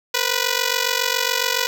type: ring-modulated tone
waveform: 5% pulse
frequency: 492.3 Hz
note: B4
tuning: 6 cents flat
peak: -4 dBFS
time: 0.14-1.67 s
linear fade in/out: 0 ms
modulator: 23.6 Hz
effects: none